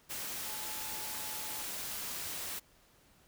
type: tone in noise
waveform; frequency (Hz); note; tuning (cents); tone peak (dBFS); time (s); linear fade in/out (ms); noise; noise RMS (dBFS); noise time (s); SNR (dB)
sine; 860; A5; -40; -50; 0.44-1.64; 20; white; -40; 0.09-2.6; -13
effects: pink hiss -65 dBFS RMS until 3.27 s